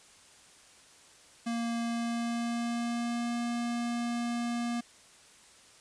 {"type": "tone with pitch glide", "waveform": "square", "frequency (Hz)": [233, 237.2], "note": ["A#3", "A#3"], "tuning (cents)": [-1, 30], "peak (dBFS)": -31, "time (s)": [1.46, 4.81], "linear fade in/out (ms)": 10, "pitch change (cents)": 31, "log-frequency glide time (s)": [1.81, 3.35], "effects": ["white hiss -57 dBFS RMS until 5.8 s", "resampled to 22050 Hz"]}